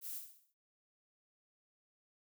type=noise with echo; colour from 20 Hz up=violet; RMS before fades=-44 dBFS; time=0.01-0.22 s; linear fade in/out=50 ms; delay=65 ms; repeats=5; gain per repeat=-7 dB; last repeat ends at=0.545 s; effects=none